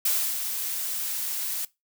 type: noise with ADSR envelope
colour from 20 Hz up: blue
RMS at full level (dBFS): -23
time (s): 0.05-1.65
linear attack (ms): 5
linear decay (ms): 300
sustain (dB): -7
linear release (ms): 3
effects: noise-tail reverb RT60 0.2 s tail -20 dB re dry